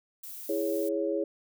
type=noise; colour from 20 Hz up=violet; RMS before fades=-42 dBFS; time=0.23-0.89 s; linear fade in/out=5 ms
type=chord; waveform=sine; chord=C# minor; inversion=first; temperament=equal; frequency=329.6 / 415.3 / 554.4 Hz; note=E4 / G#4 / C#5; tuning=0 / 0 / 0 cents; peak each=-31 dBFS; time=0.49-1.24 s; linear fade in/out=5 ms
effects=none